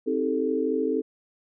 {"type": "chord", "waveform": "sine", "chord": "A half-diminished seventh", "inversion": "first", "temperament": "just", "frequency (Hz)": [264, 316.8, 396, 440], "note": ["C4", "Eb4", "G4", "A4"], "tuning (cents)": [16, 31, 18, 0], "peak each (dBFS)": [-28, -29, -31, -26], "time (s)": [0.06, 1.02], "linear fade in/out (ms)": 20, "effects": []}